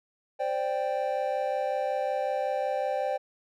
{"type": "chord", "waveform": "triangle", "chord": "C suspended second", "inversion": "none", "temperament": "just", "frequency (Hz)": [523.3, 588.7, 784.9], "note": ["C5", "D5", "G5"], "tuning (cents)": [0, 4, 2], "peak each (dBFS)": -29, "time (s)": [0.39, 3.18], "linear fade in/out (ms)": 20, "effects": []}